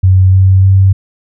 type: tone with pitch steps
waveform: sine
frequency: 93.7 / 94.9 / 96.11 Hz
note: F#2 / F#2 / G2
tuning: +22 / +44 / -34 cents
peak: -3 dBFS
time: 0.03-0.93 s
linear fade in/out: 10 ms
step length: 300 ms
effects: none